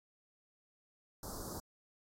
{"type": "band-stop noise", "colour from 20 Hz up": "pink", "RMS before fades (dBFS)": -45, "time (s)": [1.23, 1.6], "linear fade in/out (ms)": 2, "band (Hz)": [1400, 4500], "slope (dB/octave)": 48, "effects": ["AAC 48 kbps"]}